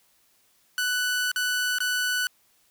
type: tone with dropouts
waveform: sawtooth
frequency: 1488 Hz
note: F#6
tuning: 9 cents sharp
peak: -20 dBFS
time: 0.78-2.27 s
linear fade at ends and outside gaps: 1 ms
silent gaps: 1.316-1.36 / 1.785-1.804 s
effects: white hiss -64 dBFS RMS until 2.7 s